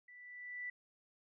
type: tone with level ramp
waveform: sine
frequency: 1973 Hz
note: B6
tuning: 2 cents flat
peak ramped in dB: -55 to -39 dBFS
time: 0.08-0.7 s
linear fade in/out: 5 ms
effects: none